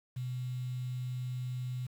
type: tone with quantisation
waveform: sine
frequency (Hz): 125.9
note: B2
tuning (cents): +34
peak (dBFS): -34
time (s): 0.16-1.87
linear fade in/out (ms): 10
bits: 9
effects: none